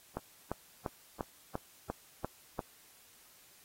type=click train; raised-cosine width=1 ms; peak=-21 dBFS; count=8; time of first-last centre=0.17-2.592 s; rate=2.89 Hz; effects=white hiss -61 dBFS RMS until 3.64 s + AAC 48 kbps